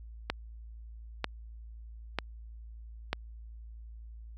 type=click train; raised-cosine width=0.3 ms; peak=-13 dBFS; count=4; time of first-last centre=0.3-3.13 s; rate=1.06 Hz; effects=added 56 Hz sine -44 dBFS peak until 4.37 s